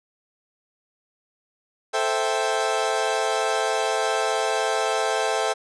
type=chord; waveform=30% pulse; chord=A minor seventh; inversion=none; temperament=equal; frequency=440 / 523.3 / 659.3 / 784 Hz; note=A4 / C5 / E5 / G5; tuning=0 / 0 / 0 / 0 cents; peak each=-24 / -26 / -24 / -24 dBFS; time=1.93-5.54 s; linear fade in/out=20 ms; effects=resampled to 22050 Hz